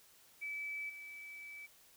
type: tone with level steps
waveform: sine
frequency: 2303 Hz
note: D7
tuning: 34 cents flat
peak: -39 / -47 dBFS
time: 0.41-1.67 s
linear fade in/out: 20 ms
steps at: 0.89 s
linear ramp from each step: 10 ms
effects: white hiss -64 dBFS RMS until 1.96 s